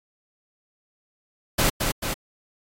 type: noise with echo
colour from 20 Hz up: pink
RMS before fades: -20 dBFS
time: 1.58-1.7 s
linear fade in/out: 10 ms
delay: 220 ms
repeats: 2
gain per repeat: -4 dB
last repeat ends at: 2.14 s
effects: AAC 48 kbps